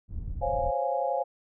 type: low-pass noise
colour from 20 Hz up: pink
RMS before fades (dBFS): -34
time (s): 0.08-0.72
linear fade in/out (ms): 50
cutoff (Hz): 100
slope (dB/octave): 12
type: chord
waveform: sine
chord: Db major seventh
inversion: third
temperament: equal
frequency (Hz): 523.3 / 554.4 / 698.5 / 830.6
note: C5 / Db5 / F5 / Ab5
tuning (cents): 0 / 0 / 0 / 0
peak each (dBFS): -31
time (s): 0.41-1.24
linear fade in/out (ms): 20
effects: none